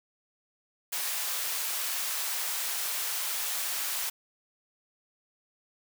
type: high-pass noise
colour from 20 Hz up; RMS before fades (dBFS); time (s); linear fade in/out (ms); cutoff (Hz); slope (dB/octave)
white; -32; 0.92-4.1; 10; 730; 12
effects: none